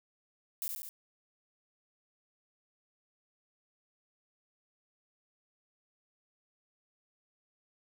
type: noise with echo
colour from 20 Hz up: violet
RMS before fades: -36 dBFS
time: 0.62-0.68 s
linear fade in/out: 0 ms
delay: 70 ms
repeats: 3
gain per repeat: -3 dB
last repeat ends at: 0.89 s
effects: none